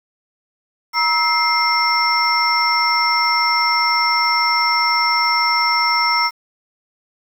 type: tone cluster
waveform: sine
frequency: 950 / 1304 / 2109 / 5420 Hz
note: A#5 / E6 / C7 / E8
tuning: +33 / -19 / +13 / +47 cents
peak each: -19 dBFS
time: 0.93-6.31 s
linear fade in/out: 50 ms
effects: tanh soft clip ceiling -3 dBFS + 7-bit